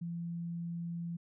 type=tone; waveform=sine; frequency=170 Hz; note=F3; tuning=46 cents flat; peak=-36 dBFS; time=0.01-1.17 s; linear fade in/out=10 ms; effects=none